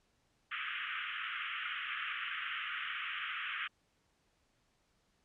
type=band-pass noise; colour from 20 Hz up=pink; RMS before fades=-40 dBFS; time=0.51-3.68 s; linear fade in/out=10 ms; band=1200 to 3200 Hz; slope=96 dB/octave; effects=pink hiss -75 dBFS RMS until 5.24 s + low-pass 8000 Hz 12 dB/octave